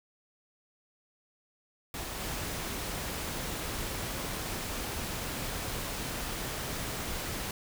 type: noise with level steps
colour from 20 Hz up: pink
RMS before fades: -38 / -36 dBFS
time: 1.94-7.51 s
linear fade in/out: 2 ms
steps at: 2.2 s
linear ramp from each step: 5 ms
effects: none